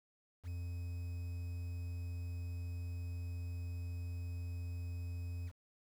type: tone with quantisation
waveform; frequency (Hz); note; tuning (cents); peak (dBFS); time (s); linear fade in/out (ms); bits
triangle; 87.2; F2; -2; -37; 0.43-5.52; 50; 10
effects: none